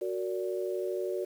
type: chord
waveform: sine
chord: Gb augmented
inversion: none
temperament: just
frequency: 370 / 462.5 / 578.1 Hz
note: Gb4 / Bb4 / D5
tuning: 0 / -14 / -27 cents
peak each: -32 / -37 / -36 dBFS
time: 0.01-1.25 s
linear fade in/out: 10 ms
effects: 9-bit